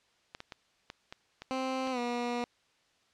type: clicks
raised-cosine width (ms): 0.2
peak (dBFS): -24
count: 7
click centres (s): 0.349 / 0.404 / 0.522 / 0.901 / 1.125 / 1.42 / 1.873
type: tone with pitch glide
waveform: 15% pulse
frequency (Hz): 261.6 to 241.3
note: C4 to B3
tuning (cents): 0 to -40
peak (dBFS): -25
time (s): 1.51-2.44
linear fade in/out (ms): 0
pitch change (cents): -140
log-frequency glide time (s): 1.91-1.99
effects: white hiss -69 dBFS RMS until 3.13 s + low-pass 5000 Hz 12 dB/octave